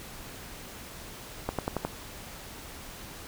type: accelerating click train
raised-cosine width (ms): 1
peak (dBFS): -14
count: 5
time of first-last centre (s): 1.49-1.85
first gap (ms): 97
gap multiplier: 0.95
effects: pink hiss -44 dBFS RMS until 3.27 s